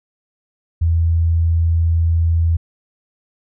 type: tone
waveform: sine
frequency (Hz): 83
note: E2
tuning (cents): +12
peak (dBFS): -12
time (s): 0.81-2.57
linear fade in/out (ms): 10
effects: none